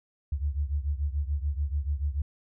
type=beating tone pair; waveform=sine; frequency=70 / 76.9 Hz; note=C#2 / D#2; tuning=+18 / -20 cents; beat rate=6.9 Hz; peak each=-28 / -31 dBFS; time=0.32-2.22 s; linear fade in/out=5 ms; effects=none